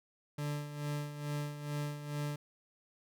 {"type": "tone with tremolo", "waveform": "40% pulse", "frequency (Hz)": 146.83, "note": "D3", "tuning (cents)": 0, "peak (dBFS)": -33, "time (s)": [0.38, 2.36], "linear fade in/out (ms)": 5, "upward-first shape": "sine", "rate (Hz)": 2.3, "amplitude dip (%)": 65, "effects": []}